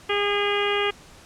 harmonic tone, 407.8 Hz, G#4, 32 cents flat, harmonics 1 / 2 / 3 / 4 / 5 / 6 / 7 / 8, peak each -24 / -31 / -29 / -32 / -30 / -31 / -30 / -33 dBFS, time 0.09-0.91 s, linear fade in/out 10 ms, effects pink hiss -48 dBFS RMS until 1.25 s + low-pass 9000 Hz 12 dB/octave

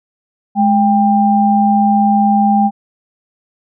sine tone pair together, 210.4 / 794.4 Hz, G#3 / G5, +23 / +23 cents, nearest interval octave + major seventh, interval 2300 cents, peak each -11 dBFS, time 0.55-2.71 s, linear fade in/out 50 ms, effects none

